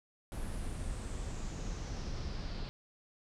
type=noise with low-pass filter sweep; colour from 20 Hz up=brown; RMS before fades=-39 dBFS; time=0.32-2.69 s; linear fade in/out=0 ms; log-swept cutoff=11000 to 4400 Hz; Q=4.1; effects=none